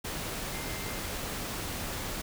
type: tone in noise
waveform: sine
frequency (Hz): 2093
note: C7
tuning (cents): 0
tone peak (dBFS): -46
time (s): 0.52-1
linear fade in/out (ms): 10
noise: pink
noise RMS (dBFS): -36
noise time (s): 0.04-2.22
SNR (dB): -13
effects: none